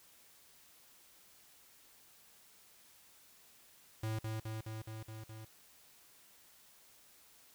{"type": "tone with echo", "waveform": "square", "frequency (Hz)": 110, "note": "A2", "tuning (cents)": 0, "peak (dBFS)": -36, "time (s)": [4.03, 4.19], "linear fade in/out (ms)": 5, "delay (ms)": 210, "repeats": 6, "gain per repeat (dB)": -2, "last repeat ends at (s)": 5.45, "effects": ["white hiss -63 dBFS RMS until 7.54 s"]}